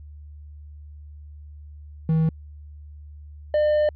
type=tone pair in turn; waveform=triangle; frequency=160 / 602.3 Hz; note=D#3 / D5; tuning=+49 / +44 cents; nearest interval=octave + major seventh; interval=2295 cents; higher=second; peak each=-15 dBFS; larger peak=neither; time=2.09-2.29 / 3.54-3.89 s; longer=second; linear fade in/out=2 ms; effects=added 74 Hz sine -39 dBFS peak until 3.95 s + resampled to 11025 Hz